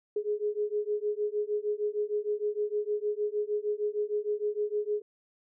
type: beating tone pair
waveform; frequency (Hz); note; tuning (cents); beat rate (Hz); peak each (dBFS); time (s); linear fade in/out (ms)
sine; 415.3 / 421.8; G#4 / G#4; 0 / +27; 6.5; -31; 0.16-5.02; 5
effects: none